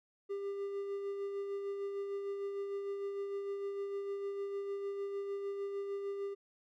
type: tone with tremolo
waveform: triangle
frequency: 398.6 Hz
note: G4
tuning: 29 cents sharp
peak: -33 dBFS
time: 0.29-6.35 s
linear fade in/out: 20 ms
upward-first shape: sine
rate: 6.6 Hz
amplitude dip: 35%
effects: none